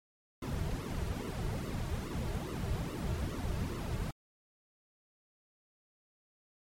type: noise with flanger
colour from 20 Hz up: brown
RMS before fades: -36 dBFS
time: 0.42-4.11 s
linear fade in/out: 5 ms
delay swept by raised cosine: 1.2 to 4 ms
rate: 2.4 Hz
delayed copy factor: -0.9
effects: MP3 64 kbps